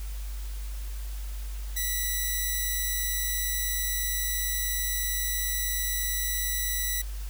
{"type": "tone", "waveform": "5% pulse", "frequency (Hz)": 1961, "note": "B6", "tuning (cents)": -13, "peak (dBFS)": -17, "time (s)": [1.76, 7.02], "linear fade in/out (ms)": 10, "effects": ["added 50 Hz sine -32 dBFS peak until 7.29 s", "white hiss -48 dBFS RMS until 7.29 s"]}